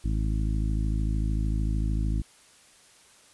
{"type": "harmonic tone", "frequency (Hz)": 53.3, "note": "G#1", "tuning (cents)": 46, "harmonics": [1, 2, 3, 4, 5, 6], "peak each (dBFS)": [-25, -31, -35, -37, -39, -41], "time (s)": [0.04, 2.22], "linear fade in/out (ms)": 10, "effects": ["white hiss -56 dBFS RMS until 3.33 s", "resampled to 24000 Hz"]}